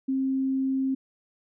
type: tone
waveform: sine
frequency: 266.1 Hz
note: C4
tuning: 29 cents sharp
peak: -23 dBFS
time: 0.08-0.95 s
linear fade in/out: 10 ms
effects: none

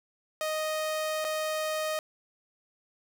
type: tone with dropouts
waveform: sawtooth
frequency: 622.3 Hz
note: D#5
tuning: in tune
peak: -25 dBFS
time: 0.41-1.99 s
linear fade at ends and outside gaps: 1 ms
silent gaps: 1.244-1.248 s
effects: none

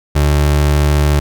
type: tone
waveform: 30% pulse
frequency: 73.4 Hz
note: D2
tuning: in tune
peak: -7 dBFS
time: 0.15-1.2 s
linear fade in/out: 10 ms
effects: none

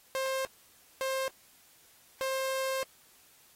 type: tone bursts at uneven times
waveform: sawtooth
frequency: 530 Hz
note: C5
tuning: 22 cents sharp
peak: -26 dBFS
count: 3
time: 0.15-0.45 / 1.01-1.28 / 2.21-2.83 s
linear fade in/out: 0 ms
effects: white hiss -61 dBFS RMS until 3.55 s + AAC 48 kbps

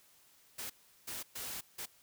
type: noise bursts at uneven times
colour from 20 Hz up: white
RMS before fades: -42 dBFS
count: 4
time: 0.58-0.7 / 1.07-1.23 / 1.35-1.61 / 1.78-1.86 s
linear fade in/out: 10 ms
effects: white hiss -65 dBFS RMS until 2.02 s

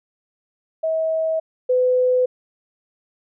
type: tone pair in turn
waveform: sine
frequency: 642 / 504.1 Hz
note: E5 / B4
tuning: -46 / +35 cents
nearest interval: major third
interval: 419 cents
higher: first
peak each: -18 / -14 dBFS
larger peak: second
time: 0.83-1.4 / 1.69-2.26 s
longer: neither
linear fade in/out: 10 ms
effects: none

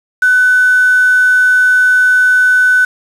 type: tone with quantisation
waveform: sine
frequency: 1500 Hz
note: F#6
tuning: 23 cents sharp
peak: -6 dBFS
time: 0.22-2.85 s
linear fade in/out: 5 ms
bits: 4
effects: low-pass 9000 Hz 12 dB/octave

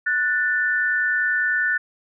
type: tone pair together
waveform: sine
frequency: 1477.2 / 1775 Hz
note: F#6 / A6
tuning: -3 / +15 cents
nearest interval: minor third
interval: 318 cents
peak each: -21 dBFS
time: 0.06-1.78 s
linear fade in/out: 10 ms
effects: none

